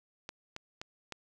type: clicks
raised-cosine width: 0.2 ms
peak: -23 dBFS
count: 4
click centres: 0.291 / 0.564 / 0.815 / 1.123 s
effects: none